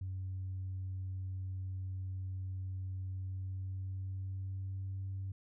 sine tone with pitch glide, 94 to 96.2 Hz, F#2 to G2, +28 to -32 cents, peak -36 dBFS, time 0.01-5.32 s, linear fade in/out 5 ms, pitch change +40 cents, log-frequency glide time 3.09-5.04 s, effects tanh soft clip ceiling -34 dBFS

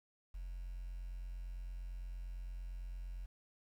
sine tone, 44.4 Hz, F1, 29 cents sharp, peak -40 dBFS, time 0.34-3.26 s, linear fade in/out 10 ms, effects tanh soft clip ceiling -40 dBFS + 11-bit

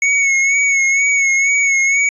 square tone with vibrato, 2207 Hz, C#7, 8 cents flat, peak -12 dBFS, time 0.02-2.09 s, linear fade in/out 2 ms, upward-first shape sine, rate 2.1 Hz, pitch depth 42 cents each way, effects resampled to 22050 Hz

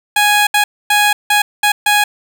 15% pulse tone bursts at uneven times, 830.6 Hz, G#5, in tune, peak -3 dBFS, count 6, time 0.16-0.47 / 0.54-0.64 / 0.9-1.13 / 1.3-1.42 / 1.63-1.72 / 1.86-2.04 s, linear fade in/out 5 ms, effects none

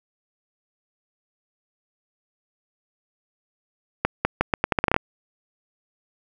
accelerating click train, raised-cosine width 0.5 ms, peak -3 dBFS, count 12, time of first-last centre 4.05-4.964 s, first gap 200 ms, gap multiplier 0.8, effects 7-bit

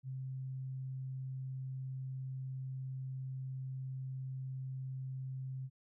sine tone, 131.5 Hz, C3, 9 cents sharp, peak -39 dBFS, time 0.03-5.7 s, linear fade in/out 50 ms, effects none

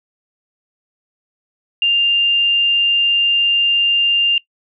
sine tone, 2797 Hz, F7, 2 cents sharp, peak -11 dBFS, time 1.82-4.38 s, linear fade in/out 2 ms, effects noise-tail reverb RT60 0.1 s tail -21 dB re dry

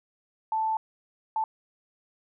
sine tone bursts at uneven times, 880 Hz, A5, in tune, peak -24 dBFS, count 2, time 0.52-0.77 / 1.36-1.44 s, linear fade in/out 2 ms, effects none

